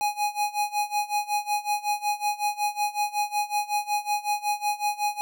square tone with tremolo, 830.6 Hz, G#5, in tune, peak -22 dBFS, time 0.01-5.21 s, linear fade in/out 0 ms, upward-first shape sine, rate 5.4 Hz, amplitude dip 90%, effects none

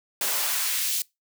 white noise with high-pass filter sweep, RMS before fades -26 dBFS, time 0.21-1.02 s, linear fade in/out 2 ms, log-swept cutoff 340 to 4100 Hz, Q 0.87, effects noise-tail reverb RT60 0.2 s tail -23 dB re dry

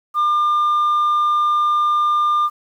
sine tone, 1200 Hz, D6, 37 cents sharp, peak -11 dBFS, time 0.14-2.5 s, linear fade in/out 50 ms, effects tanh soft clip ceiling -13 dBFS + 8-bit

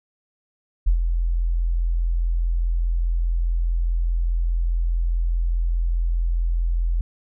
sine tone with ADSR envelope, 42.41 Hz, E1, 50 cents sharp, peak -12 dBFS, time 0.86-7.01 s, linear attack 15 ms, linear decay 98 ms, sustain -6 dB, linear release 3 ms, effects none

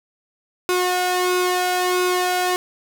sawtooth tone with flanger, 362.4 Hz, F#4, 36 cents flat, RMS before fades -20 dBFS, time 0.69-2.56 s, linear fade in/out 0 ms, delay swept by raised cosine 0.79 to 1.3 ms, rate 1.5 Hz, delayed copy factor +0.6, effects none

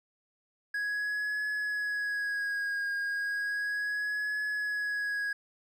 triangle tone with vibrato, 1661.2 Hz, G#6, in tune, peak -28 dBFS, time 0.74-5.33 s, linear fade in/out 5 ms, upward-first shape triangle, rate 0.34 Hz, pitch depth 37 cents each way, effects none

